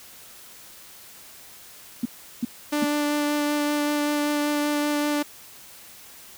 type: tone bursts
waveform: sine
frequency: 238.5 Hz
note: A#3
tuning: 40 cents sharp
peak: -20 dBFS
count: 3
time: 2.03-2.845 s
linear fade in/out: 5 ms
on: 25 ms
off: 370 ms
type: tone with vibrato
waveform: sawtooth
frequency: 294.4 Hz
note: D4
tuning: 4 cents sharp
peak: -18 dBFS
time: 2.72-5.23 s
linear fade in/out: 10 ms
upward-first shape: sine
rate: 5.2 Hz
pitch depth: 9 cents each way
effects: white hiss -46 dBFS RMS until 6.37 s